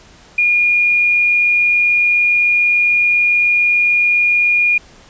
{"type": "tone", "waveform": "sine", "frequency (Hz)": 2429, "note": "D#7", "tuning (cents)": -42, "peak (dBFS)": -10, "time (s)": [0.38, 4.78], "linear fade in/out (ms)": 5, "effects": ["pink hiss -44 dBFS RMS until 5.09 s", "resampled to 16000 Hz"]}